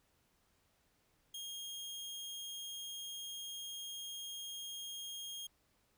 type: tone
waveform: sawtooth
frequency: 3244 Hz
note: G#7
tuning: 41 cents flat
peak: -40 dBFS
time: 1.34-5.47 s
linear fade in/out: 5 ms
effects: pink hiss -75 dBFS RMS until 5.97 s